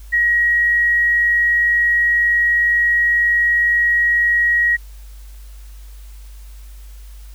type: tone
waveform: sine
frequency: 1899 Hz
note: A#6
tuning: 32 cents sharp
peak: -12 dBFS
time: 0.12-4.77 s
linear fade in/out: 20 ms
effects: added 50 Hz sine -34 dBFS peak until 7.34 s + white hiss -50 dBFS RMS until 7.34 s